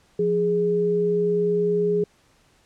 sine tone pair together, 174.61 / 415.3 Hz, F3 / G#4, 0 / 0 cents, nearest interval octave + minor third, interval 1500 cents, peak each -26 / -19 dBFS, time 0.19-2.04 s, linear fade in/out 5 ms, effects pink hiss -60 dBFS RMS until 2.65 s + low-pass 9000 Hz 12 dB/octave

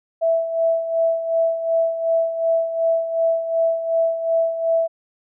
sine tone with tremolo, 659.3 Hz, E5, in tune, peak -14 dBFS, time 0.21-4.88 s, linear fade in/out 20 ms, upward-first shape sine, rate 2.7 Hz, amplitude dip 65%, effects none

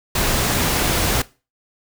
pink noise, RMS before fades -19 dBFS, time 0.15-1.22 s, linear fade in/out 5 ms, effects noise-tail reverb RT60 0.3 s tail -19 dB re dry

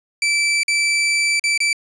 sawtooth tone with dropouts, 2325 Hz, D7, 18 cents flat, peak -12 dBFS, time 0.22-1.73 s, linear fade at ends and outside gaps 2 ms, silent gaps 0.633-0.681 / 1.396-1.439 / 1.577-1.603 s, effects resampled to 22050 Hz

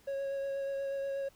triangle tone with vibrato, 550 Hz, C#5, 14 cents flat, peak -31 dBFS, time 0.07-1.29 s, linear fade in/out 10 ms, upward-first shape sine, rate 8.3 Hz, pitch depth 12 cents each way, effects pink hiss -64 dBFS RMS until 1.35 s

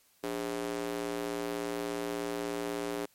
square tone with high-pass filter, 58.27 Hz, A#1, in tune, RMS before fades -35 dBFS, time 0.23-3.06 s, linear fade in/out 10 ms, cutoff 360 Hz, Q 2.2, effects white hiss -66 dBFS RMS until 3.14 s + MP3 64 kbps

